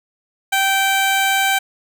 15% pulse tone, 778 Hz, G5, 13 cents flat, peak -8 dBFS, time 0.52-1.59 s, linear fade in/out 10 ms, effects none

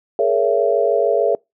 sine chord, A# half-diminished seventh, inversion third, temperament just, 419.5 / 466.2 / 559.4 / 671.3 Hz, G#4 / A#4 / C#5 / E5, +17 / 0 / +16 / +31 cents, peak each -19 dBFS, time 0.19-1.35 s, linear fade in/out 2 ms, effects noise-tail reverb RT60 0.2 s tail -26 dB re dry

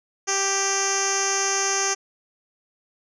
10% pulse tone with low-pass filter, 392 Hz, G4, in tune, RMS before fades -23 dBFS, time 0.27-1.95 s, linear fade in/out 20 ms, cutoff 6400 Hz, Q 7.8, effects none

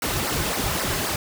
pink noise with flanger, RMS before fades -25 dBFS, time 0.02-1.16 s, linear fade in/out 2 ms, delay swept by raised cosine 0.28 to 4.38 ms, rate 3.8 Hz, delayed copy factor -0.9, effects none

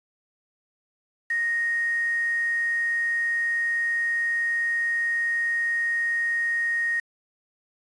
sine tone with quantisation, 1864.7 Hz, A#6, in tune, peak -22 dBFS, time 1.3-7 s, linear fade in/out 5 ms, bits 7, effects resampled to 22050 Hz

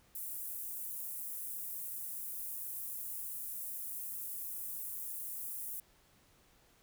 pink high-pass noise, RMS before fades -42 dBFS, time 0.15-5.8 s, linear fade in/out 2 ms, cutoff 11000 Hz, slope 24 dB/octave, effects pink hiss -67 dBFS RMS until 6.82 s

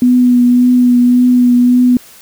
sine tone with vibrato, 246.6 Hz, B3, 2 cents flat, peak -5 dBFS, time 0.02-1.97 s, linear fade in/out 2 ms, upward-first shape triangle, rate 1.8 Hz, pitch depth 21 cents each way, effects white hiss -39 dBFS RMS until 2.21 s

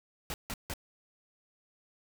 pink noise bursts, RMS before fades -37 dBFS, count 3, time 0.3-0.737 s, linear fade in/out 0 ms, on 39 ms, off 160 ms, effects none

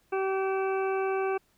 harmonic tone with a mistuned harmonic, 384.6 Hz, G4, 33 cents flat, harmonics 1 / 2 / 3 / 4 / 6 / 7, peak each -27 / -33 / -37 / -39 / -43 / -44 dBFS, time 0.12-1.38 s, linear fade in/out 10 ms, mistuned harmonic 7, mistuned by -21 cents, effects pink hiss -68 dBFS RMS until 1.57 s

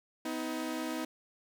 sawtooth tone pair together, 251.7 / 317.1 Hz, B3 / D#4, +33 / +33 cents, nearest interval major third, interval 400 cents, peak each -34 / -32 dBFS, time 0.25-1.05 s, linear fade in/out 5 ms, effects none

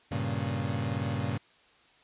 30% pulse chord, G diminished, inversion none, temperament equal, 98 / 116.54 / 138.59 Hz, G2 / Bb2 / Db3, 0 / 0 / 0 cents, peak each -31 dBFS, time 0.11-1.38 s, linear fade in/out 10 ms, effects white hiss -61 dBFS RMS until 2.03 s + resampled to 8000 Hz

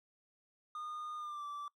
triangle tone with pitch glide, 1222 to 1164.1 Hz, D#6 to D6, -32 to -16 cents, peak -39 dBFS, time 0.75-1.68 s, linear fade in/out 2 ms, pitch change -84 cents, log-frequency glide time 1.17-1.45 s, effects noise-tail reverb RT60 0.1 s tail -22 dB re dry

